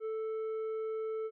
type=tone with tanh clipping; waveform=sine; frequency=440 Hz; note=A4; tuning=in tune; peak=-35 dBFS; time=0-1.31 s; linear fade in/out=50 ms; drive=6 dB; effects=none